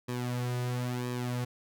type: tone with flanger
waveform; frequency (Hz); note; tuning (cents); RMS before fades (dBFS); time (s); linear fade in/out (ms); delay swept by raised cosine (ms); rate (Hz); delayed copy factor
sawtooth; 123.47; B2; 0; -33; 0.08-1.45; 10; 1.4 to 3.7; 0.99; -0.7
effects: none